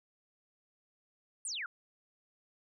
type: exponential sweep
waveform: sine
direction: down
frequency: 9640 to 1318.5 Hz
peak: -36 dBFS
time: 1.45-1.66 s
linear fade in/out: 2 ms
effects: none